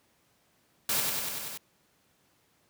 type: noise with echo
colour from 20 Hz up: white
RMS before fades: -28 dBFS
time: 0.89-1 s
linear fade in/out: 2 ms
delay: 96 ms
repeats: 6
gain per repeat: -2 dB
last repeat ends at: 1.576 s
effects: pink hiss -68 dBFS RMS until 2.69 s + high-pass 100 Hz 12 dB/octave

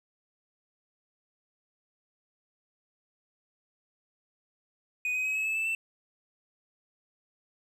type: tone with pitch steps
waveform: triangle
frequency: 2488 / 2517 / 2546 / 2576 / 2606 / 2636 / 2667 Hz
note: D#7 / D#7 / D#7 / E7 / E7 / E7 / E7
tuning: -1 / +19 / +39 / -41 / -20 / -1 / +20 cents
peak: -26 dBFS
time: 5.05-5.75 s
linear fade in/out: 2 ms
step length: 100 ms
effects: none

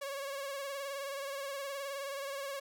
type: tone with vibrato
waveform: sawtooth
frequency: 554.4 Hz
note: C#5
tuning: in tune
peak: -34 dBFS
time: 0.01-2.6 s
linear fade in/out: 10 ms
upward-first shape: sine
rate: 19 Hz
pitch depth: 45 cents each way
effects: none

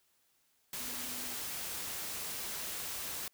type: tone in noise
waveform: sine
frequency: 247.8 Hz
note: B3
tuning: 6 cents sharp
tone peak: -51 dBFS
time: 0.8-1.35 s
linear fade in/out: 2 ms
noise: white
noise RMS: -40 dBFS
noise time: 0.73-3.28 s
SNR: -14 dB
effects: white hiss -73 dBFS RMS until 3.33 s

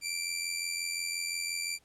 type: tone with amplitude modulation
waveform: 15% pulse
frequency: 2349 Hz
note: D7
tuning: in tune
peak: -23 dBFS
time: 0.01-1.79 s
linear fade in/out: 50 ms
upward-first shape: sine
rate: 85.7 Hz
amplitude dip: 55%
effects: pink hiss -67 dBFS RMS until 1.84 s + low-pass 12000 Hz 12 dB/octave

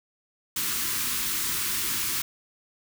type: band-stop noise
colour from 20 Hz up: white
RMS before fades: -28 dBFS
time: 0.56-2.22 s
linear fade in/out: 5 ms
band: 400 to 980 Hz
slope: 48 dB/octave
effects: none

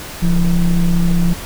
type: ring-modulated tone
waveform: triangle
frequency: 77.78 Hz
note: D#2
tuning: in tune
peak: -5 dBFS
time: 0.22-1.34 s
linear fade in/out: 10 ms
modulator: 95.1 Hz
effects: pink hiss -30 dBFS RMS until 1.45 s

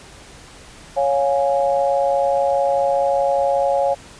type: chord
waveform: sine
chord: Db major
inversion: none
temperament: equal with one note detuned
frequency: 554.4 / 705.8 / 830.6 Hz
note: Db5 / F5 / Ab5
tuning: 0 / +18 / 0 cents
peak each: -17 / -21 / -22 dBFS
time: 0.96-3.95 s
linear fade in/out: 20 ms
effects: pink hiss -42 dBFS RMS until 4.19 s + resampled to 22050 Hz

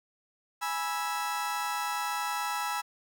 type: chord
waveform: 35% pulse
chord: E major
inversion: first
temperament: equal with one note detuned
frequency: 830.6 / 979.8 / 1318.5 Hz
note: G#5 / B5 / E6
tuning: 0 / -14 / 0 cents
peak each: -33 dBFS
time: 0.61-2.82 s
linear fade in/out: 20 ms
effects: 11-bit

